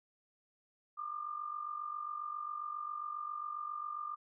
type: tone with amplitude modulation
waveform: sine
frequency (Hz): 1200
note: D6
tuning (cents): +37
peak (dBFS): -35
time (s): 0.97-4.16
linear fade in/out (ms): 20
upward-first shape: sine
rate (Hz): 47.4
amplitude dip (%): 70
effects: none